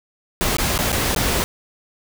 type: noise with dropouts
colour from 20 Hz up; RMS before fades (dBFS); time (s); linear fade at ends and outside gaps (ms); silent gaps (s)
pink; -20; 0.41-1.44; 0; 0.568-0.584 / 0.778-0.789 / 0.92-0.927 / 1.148-1.162
effects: none